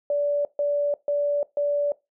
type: tone bursts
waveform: sine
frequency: 579 Hz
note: D5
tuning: 25 cents flat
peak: -20 dBFS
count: 4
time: 0.1-1.92 s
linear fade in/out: 2 ms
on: 350 ms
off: 140 ms
effects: noise-tail reverb RT60 0.2 s tail -19 dB re dry